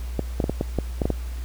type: clicks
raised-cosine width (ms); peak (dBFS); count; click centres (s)
2; -9; 9; 0.193 / 0.402 / 0.441 / 0.496 / 0.611 / 0.787 / 1.018 / 1.055 / 1.103
effects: added 60 Hz sine -28 dBFS peak until 1.44 s + pink hiss -46 dBFS RMS until 1.44 s